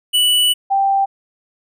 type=tone pair in turn; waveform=square / sine; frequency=2960 / 785.4 Hz; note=F#7 / G5; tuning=0 / +3 cents; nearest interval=octave + major seventh; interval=2297 cents; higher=first; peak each=-12 dBFS; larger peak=neither; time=0.13-0.54 / 0.7-1.06 s; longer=first; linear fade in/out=20 ms; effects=none